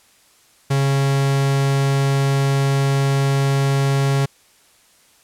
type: tone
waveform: 45% pulse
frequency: 137.7 Hz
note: C#3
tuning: 11 cents flat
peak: -15 dBFS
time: 0.7-4.26 s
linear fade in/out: 10 ms
effects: white hiss -54 dBFS RMS until 5.23 s + low-pass 11000 Hz 12 dB/octave